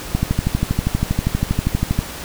click train, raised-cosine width 5 ms, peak -4 dBFS, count 24, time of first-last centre 0.15-1.99 s, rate 12.5 Hz, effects pink hiss -31 dBFS RMS until 2.24 s

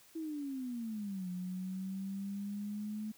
sine exponential two-way sweep, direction down then up, 329.6 to 179.6 to 215.7 Hz, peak -37 dBFS, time 0.15-3.12 s, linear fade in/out 10 ms, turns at 1.29 s, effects white hiss -62 dBFS RMS until 3.17 s

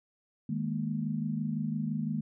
sine chord, D# suspended fourth, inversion none, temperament just, 155.56 / 207.4 / 233.3 Hz, D#3 / G#3 / A#3, 0 / -2 / +2 cents, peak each -34 dBFS, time 0.49-2.21 s, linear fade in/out 5 ms, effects none

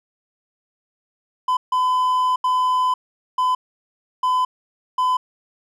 triangle tone bursts at uneven times, 1011 Hz, B5, 40 cents sharp, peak -14 dBFS, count 6, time 1.48-1.57 / 1.72-2.36 / 2.44-2.94 / 3.38-3.55 / 4.23-4.45 / 4.98-5.17 s, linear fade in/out 5 ms, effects none

